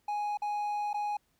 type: tone with dropouts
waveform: triangle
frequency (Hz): 830.6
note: G#5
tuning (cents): 0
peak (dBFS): -28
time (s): 0.08-1.17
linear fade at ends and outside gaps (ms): 5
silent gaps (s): 0.373-0.419 / 0.932-0.942
effects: pink hiss -73 dBFS RMS until 1.39 s